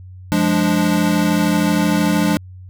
square chord, D diminished, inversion first, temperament equal, 174.61 / 207.7 / 293.7 Hz, F3 / Ab3 / D4, 0 / 0 / 0 cents, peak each -19 dBFS, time 0.32-2.37 s, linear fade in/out 0 ms, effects added 92 Hz sine -34 dBFS peak until 2.69 s

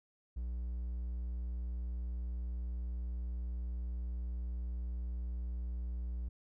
triangle tone, 60 Hz, B1, 49 cents flat, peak -34 dBFS, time 0.36-6.29 s, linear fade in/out 10 ms, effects none

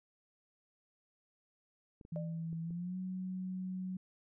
clicks, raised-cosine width 3 ms, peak -40 dBFS, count 4, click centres 2.012 / 2.051 / 2.529 / 2.707 s
sine tone with pitch glide, 164.3 to 185.49 Hz, E3 to F#3, -5 to +5 cents, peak -37 dBFS, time 2.12-3.97 s, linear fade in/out 5 ms, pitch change +210 cents, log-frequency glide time 2.62-2.97 s
sine tone with exponential decay, 597 Hz, D5, 28 cents sharp, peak -38 dBFS, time 2.16-2.47 s, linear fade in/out 0 ms, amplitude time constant 66 ms
effects none

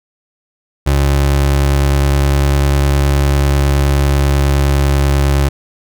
30% pulse tone, 69.9 Hz, C#2, 15 cents sharp, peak -7 dBFS, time 0.86-5.49 s, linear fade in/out 10 ms, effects none

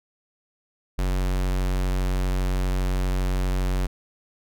square tone, 46.25 Hz, F#1, in tune, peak -22 dBFS, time 0.98-3.87 s, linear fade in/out 10 ms, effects none

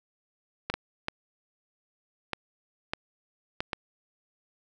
clicks, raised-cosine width 0.3 ms, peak -13 dBFS, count 7, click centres 0.7 / 0.74 / 1.084 / 2.333 / 2.935 / 3.605 / 3.732 s, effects none

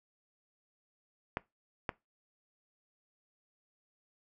clicks, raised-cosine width 0.5 ms, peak -17 dBFS, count 2, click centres 1.371 / 1.892 s, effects noise-tail reverb RT60 0.2 s tail -21 dB re dry

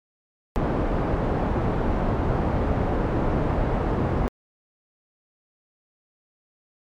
pink low-pass noise, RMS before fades -23 dBFS, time 0.56-4.28 s, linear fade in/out 0 ms, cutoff 870 Hz, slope 12 dB/octave, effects MP3 96 kbps

